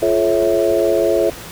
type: tone cluster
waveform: sine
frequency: 346.5 / 430.2 / 549 / 654 Hz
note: F4 / A4 / C#5 / E5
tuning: -14 / -39 / -17 / -14 cents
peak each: -18 dBFS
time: 0.02-1.3 s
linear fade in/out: 5 ms
effects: pink hiss -33 dBFS RMS until 1.51 s